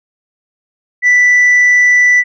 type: tone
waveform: sine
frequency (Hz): 1975.5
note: B6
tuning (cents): 0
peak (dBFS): -3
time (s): 1.02-2.24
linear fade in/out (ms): 50
effects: tanh soft clip ceiling -4 dBFS